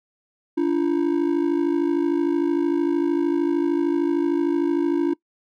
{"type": "ring-modulated tone", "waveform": "triangle", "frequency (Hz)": 315.5, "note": "D#4", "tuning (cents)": 24, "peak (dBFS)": -13, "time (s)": [0.57, 5.14], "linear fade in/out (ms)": 10, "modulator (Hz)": 26.6, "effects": ["noise-tail reverb RT60 0.1 s tail -22 dB re dry"]}